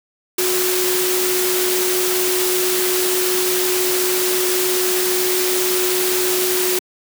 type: tone in noise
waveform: sine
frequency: 366.5 Hz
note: F#4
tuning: 16 cents flat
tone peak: -19 dBFS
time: 0.38-6.79 s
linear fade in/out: 5 ms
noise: white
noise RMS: -20 dBFS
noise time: 0.38-6.79 s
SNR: -2 dB
effects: high-pass 200 Hz 12 dB/octave